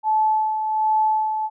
sine tone with tremolo, 867 Hz, A5, 26 cents flat, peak -15 dBFS, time 0.03-1.5 s, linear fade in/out 50 ms, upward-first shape sine, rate 1.3 Hz, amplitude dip 50%, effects none

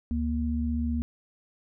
sine tone pair together, 73.42 / 235.9 Hz, D2 / A#3, 0 / +21 cents, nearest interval octave + minor sixth, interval 2021 cents, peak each -28 dBFS, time 0.11-1.02 s, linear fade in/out 0 ms, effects none

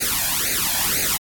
white noise with flanger, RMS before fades -21 dBFS, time 0-1.18 s, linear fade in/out 20 ms, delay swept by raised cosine 0.45 to 1.23 ms, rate 2 Hz, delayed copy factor +1, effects AAC 64 kbps

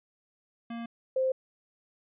square / sine tone pair in turn, 232.7 / 522.4 Hz, A#3 / C5, -3 / -3 cents, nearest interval octave + major second, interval 1400 cents, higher second, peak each -36 / -24 dBFS, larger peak second, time 0.7-0.86 / 1.16-1.32 s, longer neither, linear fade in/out 5 ms, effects resampled to 8000 Hz

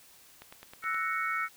click train, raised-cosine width 0.3 ms, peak -30 dBFS, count 6, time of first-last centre 0.42-0.945 s, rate 9.52 Hz
sine chord, F# dominant seventh, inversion third, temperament equal, 1318.5 / 1480 / 1864.7 / 2217 Hz, E6 / F#6 / A#6 / C#7, 0 / 0 / 0 / 0 cents, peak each -32 / -37 / -37 / -34 dBFS, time 0.82-1.49 s, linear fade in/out 50 ms
effects white hiss -57 dBFS RMS until 1.56 s

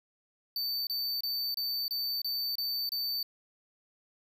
square tone bursts, 4564 Hz, C#8, 50 cents sharp, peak -31 dBFS, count 8, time 0.56-3.229 s, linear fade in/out 2 ms, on 310 ms, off 27 ms, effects none

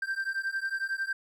triangle beating tone pair, 1568 / 1579 Hz, G6 / G6, 0 / +12 cents, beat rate 11 Hz, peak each -31 / -31 dBFS, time 0.02-1.13 s, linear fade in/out 5 ms, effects none

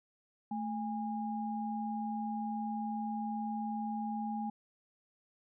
sine tone pair together, 219.7 / 817.6 Hz, A3 / G#5, -2 / -27 cents, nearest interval octave + major seventh, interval 2275 cents, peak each -36 / -38 dBFS, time 0.51-4.5 s, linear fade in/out 5 ms, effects none

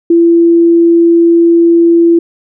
sine tone, 337.6 Hz, E4, 41 cents sharp, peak -3 dBFS, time 0.1-2.19 s, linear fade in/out 5 ms, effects none

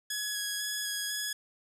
10% pulse tone with vibrato, 1675 Hz, G#6, 14 cents sharp, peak -23 dBFS, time 0.1-1.33 s, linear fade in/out 5 ms, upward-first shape square, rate 2 Hz, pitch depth 10 cents each way, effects none

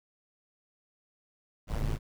brown noise with amplitude modulation, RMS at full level -27 dBFS, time 1.67-1.99 s, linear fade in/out 50 ms, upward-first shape sine, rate 108 Hz, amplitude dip 90%, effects none

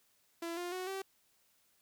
sawtooth tone with pitch steps, 336.6 / 352.3 / 368.8 / 386 Hz, E4 / F4 / F#4 / G4, +36 / +15 / -6 / -27 cents, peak -34 dBFS, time 0.42-1.02 s, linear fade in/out 5 ms, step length 150 ms, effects white hiss -72 dBFS RMS until 1.81 s

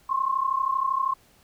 sine tone pair together, 1051.3 / 1084 Hz, C6 / C#6, +8 / -39 cents, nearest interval minor second, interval 53 cents, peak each -25 dBFS, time 0.09-1.14 s, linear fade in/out 10 ms, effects pink hiss -59 dBFS RMS until 1.43 s

